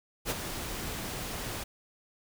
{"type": "noise with ADSR envelope", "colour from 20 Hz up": "pink", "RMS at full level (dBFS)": -29, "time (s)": [0.25, 1.64], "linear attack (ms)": 51, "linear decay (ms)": 33, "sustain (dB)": -8, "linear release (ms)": 11, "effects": []}